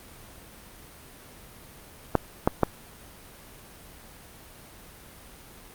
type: clicks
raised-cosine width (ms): 1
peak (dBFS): -4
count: 3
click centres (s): 2.153 / 2.475 / 2.633
effects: pink hiss -48 dBFS RMS until 5.74 s + Opus 32 kbps